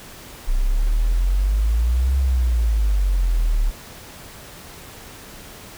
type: exponential two-way sweep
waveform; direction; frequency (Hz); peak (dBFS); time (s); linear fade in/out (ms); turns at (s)
sine; up then down; 30.87 to 67.9 to 35.83; -15; 0.47-3.71; 20; 2.18
effects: pink hiss -40 dBFS RMS until 5.77 s